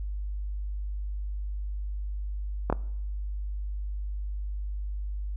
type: clicks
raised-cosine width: 1 ms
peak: -11 dBFS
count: 2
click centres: 2.7 / 2.726 s
effects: noise-tail reverb RT60 0.8 s tail -22 dB re dry + added 50 Hz sine -30 dBFS peak until 5.36 s

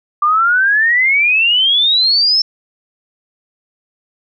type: exponential sweep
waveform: sine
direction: up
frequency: 1174.7 to 5360 Hz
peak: -9 dBFS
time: 0.22-2.42 s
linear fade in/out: 5 ms
effects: none

